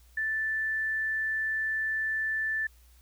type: tone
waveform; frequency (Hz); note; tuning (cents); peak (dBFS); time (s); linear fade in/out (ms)
sine; 1760; A6; 0; -27; 0.17-2.67; 5
effects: added 60 Hz sine -55 dBFS peak until 3.01 s + white hiss -64 dBFS RMS until 3.01 s